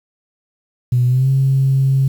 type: tone with pitch glide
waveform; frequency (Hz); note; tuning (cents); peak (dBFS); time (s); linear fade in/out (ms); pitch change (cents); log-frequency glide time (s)
sine; 123.47 to 134.64; B2 to C3; 0 to +50; -10; 0.92-2.08; 5; +150; 1.06-1.29
effects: tanh soft clip ceiling -6 dBFS + 7-bit